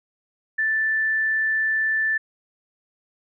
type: tone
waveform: sine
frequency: 1762 Hz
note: A6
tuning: 2 cents sharp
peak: -19 dBFS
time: 0.58-2.18 s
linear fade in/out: 10 ms
effects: none